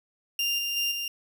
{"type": "tone with level steps", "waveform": "30% pulse", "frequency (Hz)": 2794, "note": "F7", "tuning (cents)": 0, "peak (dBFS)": [-22, -25, -22, -27], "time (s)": [0.39, 1.08], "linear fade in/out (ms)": 2, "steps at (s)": [0.58, 0.76, 0.91], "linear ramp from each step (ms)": 10, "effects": []}